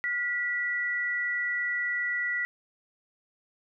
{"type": "tone pair together", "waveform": "sine", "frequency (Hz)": [1427, 1954.9], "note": ["F6", "B6"], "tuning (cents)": [37, -18], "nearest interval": "perfect fourth", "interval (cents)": 545, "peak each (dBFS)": [-36, -27], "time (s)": [0.04, 2.45], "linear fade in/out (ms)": 0, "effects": []}